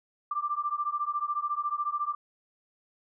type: beating tone pair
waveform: sine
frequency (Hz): 1174.7 / 1188.7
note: D6 / D6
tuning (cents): 0 / +21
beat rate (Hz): 14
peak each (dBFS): -31 / -31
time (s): 0.31-2.15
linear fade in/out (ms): 5
effects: none